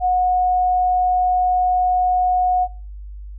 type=tone; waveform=sine; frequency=729 Hz; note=F#5; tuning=26 cents flat; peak=-14 dBFS; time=0-2.68 s; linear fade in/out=50 ms; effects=noise-tail reverb RT60 0.5 s tail -24 dB re dry + added 50 Hz sine -31 dBFS peak until 3.38 s